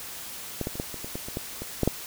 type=clicks; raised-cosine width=2 ms; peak=-15 / -16 / -24 / -15 / -24 / -23 / -19 / -23 / -16 / -21 / -9 / -7 dBFS; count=12; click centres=0.613 / 0.671 / 0.755 / 0.799 / 0.943 / 1.045 / 1.155 / 1.285 / 1.371 / 1.62 / 1.833 / 1.876 s; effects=white hiss -39 dBFS RMS until 2.06 s